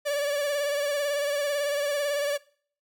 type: tone with vibrato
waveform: 45% pulse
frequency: 576 Hz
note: D5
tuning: 34 cents flat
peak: -25 dBFS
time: 0.05-2.38 s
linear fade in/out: 20 ms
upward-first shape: sine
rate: 18 Hz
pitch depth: 44 cents each way
effects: noise-tail reverb RT60 0.5 s tail -22 dB re dry